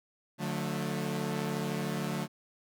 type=chord; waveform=sawtooth; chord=D major; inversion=none; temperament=equal with one note detuned; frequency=146.83 / 180.46 / 220 Hz; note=D3 / F#3 / A3; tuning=0 / -43 / 0 cents; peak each=-32 dBFS; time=0.38-2.28 s; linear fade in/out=50 ms; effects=none